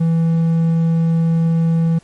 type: tone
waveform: triangle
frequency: 164.81 Hz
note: E3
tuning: in tune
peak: -10 dBFS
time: 0-1.99 s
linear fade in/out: 10 ms
effects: pink hiss -51 dBFS RMS until 2.03 s + MP3 48 kbps